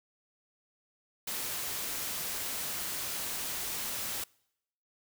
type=noise; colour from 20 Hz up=white; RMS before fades=-36 dBFS; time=1.27-4.24 s; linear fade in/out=5 ms; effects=noise-tail reverb RT60 0.8 s tail -26 dB re dry